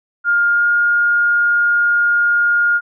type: tone with pitch glide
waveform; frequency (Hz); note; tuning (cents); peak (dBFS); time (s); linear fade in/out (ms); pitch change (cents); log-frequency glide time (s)
sine; 1410 to 1419.8; F6 to F6; +16 to +28; -11; 0.24-2.81; 50; +12; 0.5-0.66
effects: none